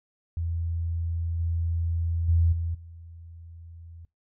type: tone with level steps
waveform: sine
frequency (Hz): 83.7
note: E2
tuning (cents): +27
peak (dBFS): -26 / -24 / -18 / -26 / -42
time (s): 0.37-4.05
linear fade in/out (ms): 0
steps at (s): 1.39 / 2.28 / 2.52 / 2.74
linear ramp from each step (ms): 10
effects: noise-tail reverb RT60 0.2 s tail -23 dB re dry